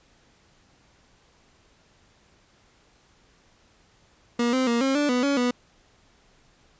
30% pulse tone with pitch steps, 238.2 / 259.4 / 235.2 / 268.7 / 292.3 / 247.9 / 281.3 / 245.6 Hz, A#3 / C4 / A#3 / C4 / D4 / B3 / C#4 / B3, +38 / -15 / +16 / +46 / -8 / +7 / +26 / -9 cents, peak -18 dBFS, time 4.39-5.51 s, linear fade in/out 5 ms, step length 140 ms, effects pink hiss -60 dBFS RMS until 6.79 s + resampled to 16000 Hz

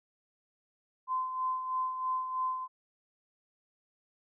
sine tone with tremolo, 1030 Hz, C6, 28 cents flat, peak -28 dBFS, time 1.07-2.68 s, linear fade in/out 50 ms, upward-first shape sine, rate 3.1 Hz, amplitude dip 55%, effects none

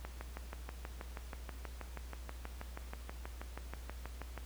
click train, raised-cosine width 0.5 ms, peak -28 dBFS, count 28, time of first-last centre 0.05-4.377 s, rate 6.24 Hz, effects added 60 Hz sine -45 dBFS peak until 4.45 s + pink hiss -57 dBFS RMS until 4.45 s

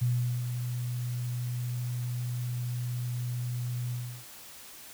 sine tone with ADSR envelope, 122.3 Hz, B2, 16 cents flat, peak -23 dBFS, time 0.01-4.25 s, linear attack 13 ms, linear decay 410 ms, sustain -7 dB, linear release 330 ms, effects white hiss -48 dBFS RMS until 4.93 s

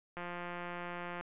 click train, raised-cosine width 0.5 ms, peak -27 dBFS, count 183, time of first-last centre 0.17-1.21 s, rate 175 Hz, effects resampled to 8000 Hz

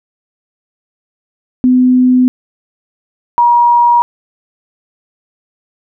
sine tone pair in turn, 252.7 / 954.1 Hz, B3 / A#5, +40 / +40 cents, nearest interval octave + major seventh, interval 2300 cents, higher second, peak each -5 dBFS, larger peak neither, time 1.64-2.28 / 3.38-4.02 s, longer neither, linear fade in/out 0 ms, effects none

